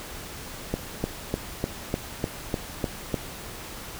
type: click train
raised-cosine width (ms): 2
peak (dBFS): -11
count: 9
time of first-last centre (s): 0.74-3.142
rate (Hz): 3.33
effects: pink hiss -39 dBFS RMS until 3.99 s